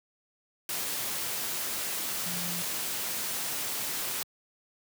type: tone in noise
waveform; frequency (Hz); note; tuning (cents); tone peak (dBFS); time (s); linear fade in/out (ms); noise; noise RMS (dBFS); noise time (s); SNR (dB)
sine; 174.61; F3; 0; -38; 2.26-2.62; 2; white; -33; 0.69-4.23; -8
effects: high-pass 100 Hz 12 dB/octave